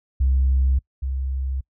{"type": "tone pair in turn", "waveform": "sine", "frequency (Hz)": [66, 66.23], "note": ["C2", "C2"], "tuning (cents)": [16, 22], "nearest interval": "unison", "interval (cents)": 6, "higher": "second", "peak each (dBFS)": [-14, -22], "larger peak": "first", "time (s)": [[0.2, 0.79], [1.02, 1.61]], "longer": "neither", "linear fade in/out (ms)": 10, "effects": ["noise-tail reverb RT60 0.1 s tail -25 dB re dry", "tanh soft clip ceiling -12 dBFS"]}